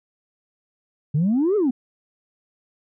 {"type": "exponential two-way sweep", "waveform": "sine", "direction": "up then down", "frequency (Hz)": [138.59, 440, 236.9], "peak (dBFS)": -15, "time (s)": [1.14, 1.71], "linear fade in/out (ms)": 10, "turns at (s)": 1.56, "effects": ["tanh soft clip ceiling -14 dBFS"]}